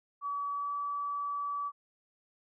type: tone with pitch glide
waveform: sine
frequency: 1141 to 1148.9 Hz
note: C#6 to D6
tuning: +50 to -38 cents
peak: -32 dBFS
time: 0.21-1.72 s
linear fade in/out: 50 ms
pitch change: +12 cents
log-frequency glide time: 0.52-0.73 s
effects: none